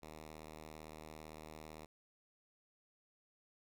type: tone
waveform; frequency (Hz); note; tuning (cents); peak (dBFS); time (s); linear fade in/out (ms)
5% pulse; 77.78; D#2; 0; -39; 0.02-1.86; 10
effects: none